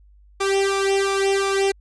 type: tone with flanger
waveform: sawtooth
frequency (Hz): 392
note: G4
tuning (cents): 0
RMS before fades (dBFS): -20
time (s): 0.4-1.72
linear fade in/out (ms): 10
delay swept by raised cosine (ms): 1.7 to 2.21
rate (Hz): 2.8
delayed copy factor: +1
effects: added 50 Hz sine -48 dBFS peak until 1.8 s + resampled to 22050 Hz